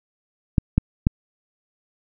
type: clicks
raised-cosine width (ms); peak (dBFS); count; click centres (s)
5; -3; 3; 0.582 / 0.78 / 1.069
effects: none